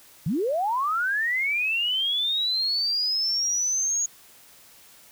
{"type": "linear sweep", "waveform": "sine", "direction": "up", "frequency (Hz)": [130.81, 6700], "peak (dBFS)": -22, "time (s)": [0.26, 4.06], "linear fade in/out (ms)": 5, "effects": ["white hiss -52 dBFS RMS until 5.11 s"]}